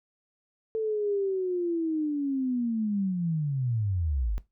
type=linear sweep; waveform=sine; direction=down; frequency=446.3 to 45.09 Hz; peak=-25 dBFS; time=0.75-4.38 s; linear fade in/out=0 ms; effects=noise-tail reverb RT60 0.2 s tail -18 dB re dry